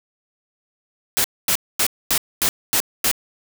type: noise bursts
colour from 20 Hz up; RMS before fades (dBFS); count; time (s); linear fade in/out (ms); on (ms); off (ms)
white; -18; 7; 1.17-3.114; 0; 72; 240
effects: none